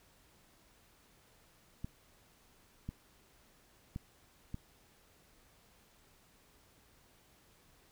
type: clicks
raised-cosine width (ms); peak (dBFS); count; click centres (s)
5; -27; 4; 1.845 / 2.89 / 3.961 / 4.544
effects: pink hiss -66 dBFS RMS until 7.91 s